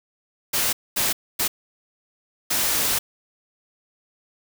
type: noise bursts at uneven times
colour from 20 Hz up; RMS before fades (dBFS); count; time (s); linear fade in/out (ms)
white; -22; 4; 0.53-0.73 / 0.96-1.13 / 1.39-1.48 / 2.5-2.99; 10
effects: none